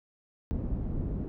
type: low-pass noise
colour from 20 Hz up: pink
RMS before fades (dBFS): -32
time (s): 0.51-1.28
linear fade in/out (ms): 0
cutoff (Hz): 270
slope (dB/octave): 12
effects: none